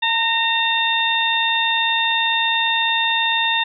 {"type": "harmonic tone with a mistuned harmonic", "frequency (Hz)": 909, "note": "A#5", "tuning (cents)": -44, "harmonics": [1, 2, 3, 4], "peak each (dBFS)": [-22, -22, -23, -20], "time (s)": [0.02, 3.64], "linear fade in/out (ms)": 10, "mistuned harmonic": 2, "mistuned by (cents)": 22, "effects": []}